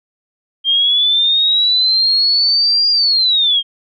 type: linear two-way sweep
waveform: sine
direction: up then down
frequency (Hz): 3180 to 4827 to 3180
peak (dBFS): -10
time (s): 0.64-3.63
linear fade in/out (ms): 50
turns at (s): 2.9
effects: none